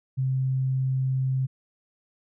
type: tone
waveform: sine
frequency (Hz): 131.5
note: C3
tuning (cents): +9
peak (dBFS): -22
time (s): 0.17-1.47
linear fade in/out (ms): 20
effects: none